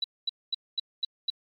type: tone bursts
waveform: sine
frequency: 3938 Hz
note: B7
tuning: 6 cents flat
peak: -24 dBFS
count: 6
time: 0.02-1.302 s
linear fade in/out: 5 ms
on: 22 ms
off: 230 ms
effects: MP3 48 kbps